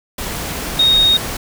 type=tone in noise; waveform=sine; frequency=3729 Hz; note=A#7; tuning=in tune; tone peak=-9 dBFS; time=0.79-1.17 s; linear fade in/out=5 ms; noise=pink; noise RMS=-24 dBFS; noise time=0.18-1.37 s; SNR=+12 dB; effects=none